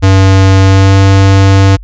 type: tone with pitch glide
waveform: square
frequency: 96 to 97.23 Hz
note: G2 to G2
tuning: -36 to -14 cents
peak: -3 dBFS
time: 0.02-1.77 s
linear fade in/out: 20 ms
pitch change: +22 cents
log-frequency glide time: 0.62-0.96 s
effects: added 48 Hz sine -25 dBFS peak until 1.83 s + resampled to 16000 Hz